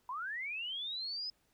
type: linear sweep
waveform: sine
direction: up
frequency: 955 to 5110 Hz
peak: -37 dBFS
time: 0.09-1.3 s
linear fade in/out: 2 ms
effects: pink hiss -74 dBFS RMS until 1.53 s